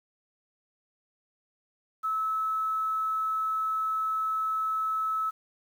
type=tone with quantisation; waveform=sine; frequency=1300 Hz; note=E6; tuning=24 cents flat; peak=-26 dBFS; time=2.03-5.31 s; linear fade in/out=20 ms; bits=9; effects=none